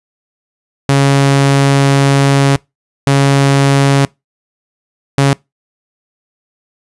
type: tone bursts at uneven times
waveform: sawtooth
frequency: 138.59 Hz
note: C#3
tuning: in tune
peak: -3 dBFS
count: 3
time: 0.89-2.56 / 3.07-4.05 / 5.18-5.33 s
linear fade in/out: 0 ms
effects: noise-tail reverb RT60 0.2 s tail -24 dB re dry + resampled to 24000 Hz